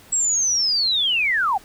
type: linear sweep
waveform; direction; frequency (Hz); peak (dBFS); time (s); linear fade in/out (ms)
sine; down; 7780 to 715; -17; 0.12-1.58; 10
effects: pink hiss -48 dBFS RMS until 1.64 s